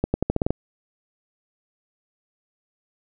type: accelerating click train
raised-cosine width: 2 ms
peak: -7 dBFS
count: 8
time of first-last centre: 0.04-0.506 s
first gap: 100 ms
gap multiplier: 0.86
effects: none